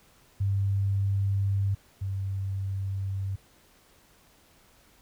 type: tone pair in turn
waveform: sine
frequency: 98.7 / 97.17 Hz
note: G2 / G2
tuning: +12 / -15 cents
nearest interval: unison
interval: 27 cents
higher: first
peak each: -23 / -28 dBFS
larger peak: first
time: 0.4-1.75 / 2.01-3.36 s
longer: neither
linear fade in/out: 10 ms
effects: pink hiss -60 dBFS RMS until 5.01 s